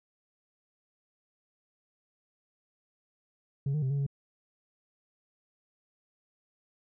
sine tone with pitch steps, 138.5 / 151.9 / 131.5 / 141 / 139.3 Hz, C#3 / D#3 / C3 / C#3 / C#3, -1 / -41 / +9 / +30 / +9 cents, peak -24 dBFS, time 3.66-4.065 s, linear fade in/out 5 ms, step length 81 ms, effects tanh soft clip ceiling -26 dBFS

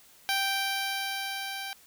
10% pulse tone with level ramp, 783 Hz, G5, 2 cents flat, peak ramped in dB -17 to -27 dBFS, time 0.29-1.73 s, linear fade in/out 0 ms, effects white hiss -57 dBFS RMS until 1.86 s

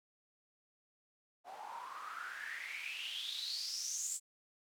white noise with band-pass filter sweep, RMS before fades -43 dBFS, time 1.44-4.2 s, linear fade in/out 50 ms, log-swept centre 720 to 7800 Hz, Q 9.4, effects none

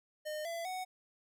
square tone with pitch steps, 610 / 672.9 / 742.4 Hz, D#5 / E5 / F#5, -34 / +35 / +6 cents, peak -38 dBFS, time 0.25-0.85 s, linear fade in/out 20 ms, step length 200 ms, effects none

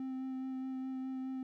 triangle tone with vibrato, 261.6 Hz, C4, in tune, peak -35 dBFS, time 0-1.43 s, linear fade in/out 2 ms, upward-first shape sine, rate 4.8 Hz, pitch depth 11 cents each way, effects none

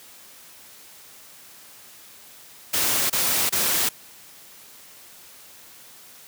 white noise bursts, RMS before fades -22 dBFS, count 3, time 2.73-3.892 s, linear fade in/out 10 ms, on 370 ms, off 26 ms, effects white hiss -47 dBFS RMS until 6.27 s + high-pass 80 Hz 12 dB/octave

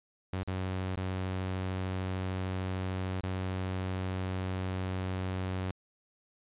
sawtooth tone with dropouts, 93.3 Hz, F#2, 15 cents sharp, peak -28 dBFS, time 0.33-5.71 s, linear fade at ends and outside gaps 0 ms, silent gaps 0.431-0.476 / 0.956-0.972 / 3.207-3.234 s, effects resampled to 8000 Hz

